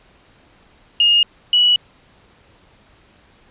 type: tone pair in turn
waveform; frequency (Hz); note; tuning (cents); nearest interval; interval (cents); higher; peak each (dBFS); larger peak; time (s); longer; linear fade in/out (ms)
sine; 2847 / 2936; F7 / F#7; +33 / -14; minor second; 53; second; -10; neither; 1-1.23 / 1.53-1.76; neither; 2
effects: pink hiss -52 dBFS RMS until 3.5 s + resampled to 8000 Hz